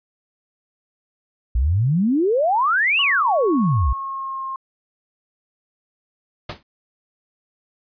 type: exponential two-way sweep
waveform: sine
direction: up then down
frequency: 55 to 2995 to 55 Hz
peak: -15 dBFS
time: 1.55-3.93 s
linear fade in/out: 5 ms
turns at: 3.01 s
type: tone with pitch glide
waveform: sine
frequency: 1115 to 1067.1 Hz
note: C#6 to C6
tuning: +10 to +34 cents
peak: -25 dBFS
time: 2.99-4.56 s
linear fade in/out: 2 ms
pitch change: -76 cents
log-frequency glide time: 3.35-4.45 s
type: noise with exponential decay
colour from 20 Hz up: pink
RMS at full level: -25 dBFS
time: 6.49-6.63 s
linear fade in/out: 5 ms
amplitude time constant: 30 ms
effects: resampled to 11025 Hz